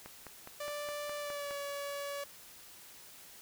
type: click train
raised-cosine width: 0.5 ms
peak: -31 dBFS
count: 8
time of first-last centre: 0.06-1.509 s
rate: 4.83 Hz
type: tone with pitch glide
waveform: sawtooth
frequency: 587.3 to 567.6 Hz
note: D5 to C#5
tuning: 0 to +41 cents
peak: -34 dBFS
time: 0.6-2.24 s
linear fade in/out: 5 ms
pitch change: -59 cents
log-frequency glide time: 1.18-1.54 s
effects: white hiss -54 dBFS RMS until 3.41 s